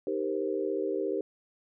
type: chord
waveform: sine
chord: C minor seventh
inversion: first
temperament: equal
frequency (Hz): 311.1 / 392 / 466.2 / 523.3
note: Eb4 / G4 / Bb4 / C5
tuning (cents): 0 / 0 / 0 / 0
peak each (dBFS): -35 / -31 / -34 / -36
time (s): 0.07-1.21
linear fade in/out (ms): 2
effects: none